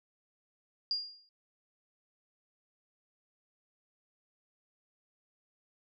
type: tone with exponential decay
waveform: sine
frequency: 4818 Hz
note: D8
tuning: 43 cents sharp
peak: -27 dBFS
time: 0.91-1.29 s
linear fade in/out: 1 ms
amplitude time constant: 81 ms
effects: none